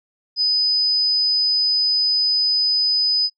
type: tone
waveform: sine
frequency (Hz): 5000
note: D#8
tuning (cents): +8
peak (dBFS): -15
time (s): 0.36-3.3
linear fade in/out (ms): 50
effects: noise-tail reverb RT60 0.1 s tail -23 dB re dry